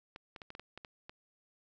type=clicks; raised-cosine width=0.3 ms; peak=-30 dBFS; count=9; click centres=0.161 / 0.362 / 0.418 / 0.504 / 0.551 / 0.596 / 0.776 / 0.848 / 1.095 s; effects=resampled to 16000 Hz + 10-bit